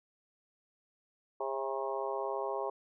harmonic tone with a mistuned harmonic, 135.2 Hz, C#3, 43 cents flat, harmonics 3 / 4 / 5 / 6 / 7 / 8, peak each -38 / -39 / -40 / -41 / -41 / -42 dBFS, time 1.4-2.7 s, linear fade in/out 5 ms, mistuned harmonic 5, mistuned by -43 cents, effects none

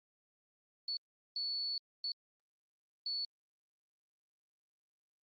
sine tone bursts at uneven times, 4435 Hz, C#8, in tune, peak -35 dBFS, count 4, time 0.88-0.97 / 1.36-1.78 / 2.04-2.12 / 3.06-3.25 s, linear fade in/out 2 ms, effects Opus 24 kbps

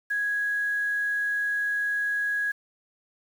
sine tone with quantisation, 1661.2 Hz, G#6, in tune, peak -24 dBFS, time 0.1-2.52 s, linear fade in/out 10 ms, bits 8, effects none

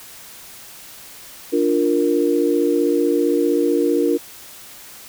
sine chord, Bb major, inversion first, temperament equal, 293.7 / 349.2 / 466.2 Hz, D4 / F4 / Bb4, 0 / 0 / 0 cents, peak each -19 dBFS, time 1.52-4.18 s, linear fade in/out 20 ms, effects white hiss -40 dBFS RMS until 5.08 s

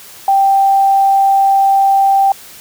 sine tone, 784 Hz, G5, in tune, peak -7 dBFS, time 0.28-2.32 s, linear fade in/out 2 ms, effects white hiss -36 dBFS RMS until 2.6 s

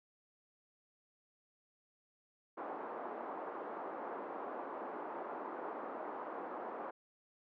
white band-pass noise, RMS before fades -44 dBFS, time 2.57-6.91 s, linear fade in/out 10 ms, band 280 to 1100 Hz, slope 24 dB/octave, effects none

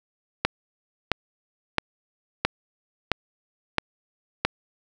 click train, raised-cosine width 0.3 ms, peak -3 dBFS, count 7, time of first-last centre 0.45-4.45 s, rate 1.5 Hz, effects none

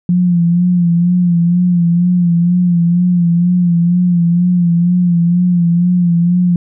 sine tone with vibrato, 174.6 Hz, F3, in tune, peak -8 dBFS, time 0.09-6.56 s, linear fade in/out 2 ms, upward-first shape sine, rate 2.1 Hz, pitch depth 50 cents each way, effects none

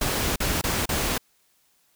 pink noise with dropouts, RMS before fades -25 dBFS, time 0.01-1.18 s, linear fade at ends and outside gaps 5 ms, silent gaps 0.36-0.402 / 0.614-0.638 / 0.857-0.89 s, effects white hiss -65 dBFS RMS until 1.95 s

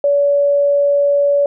sine tone, 570 Hz, C#5, 48 cents sharp, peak -10 dBFS, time 0.04-1.46 s, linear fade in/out 2 ms, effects none

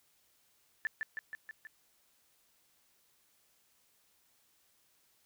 sine tone with echo, 1758 Hz, A6, 2 cents flat, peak -30 dBFS, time 0.85-0.87 s, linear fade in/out 0 ms, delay 160 ms, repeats 5, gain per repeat -3 dB, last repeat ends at 1.67 s, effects white hiss -71 dBFS RMS until 5.25 s

